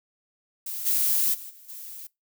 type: noise with level steps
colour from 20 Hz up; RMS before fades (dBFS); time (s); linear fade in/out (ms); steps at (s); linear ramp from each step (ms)
violet; -33 / -23 / -40 / -50 / -40; 0.66-2.07; 5; 0.85 / 1.33 / 1.49 / 1.68; 20
effects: noise-tail reverb RT60 0.2 s tail -23 dB re dry